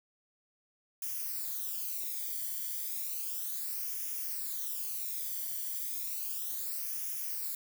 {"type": "noise with flanger", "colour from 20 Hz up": "violet", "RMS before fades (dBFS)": -37, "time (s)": [1.02, 7.55], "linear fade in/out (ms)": 2, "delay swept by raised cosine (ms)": [0.24, 0.77], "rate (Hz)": 0.33, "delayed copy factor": -0.75, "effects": []}